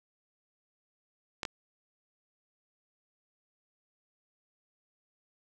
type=clicks; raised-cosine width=0.2 ms; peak=-16 dBFS; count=2; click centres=1.432 / 1.452 s; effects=none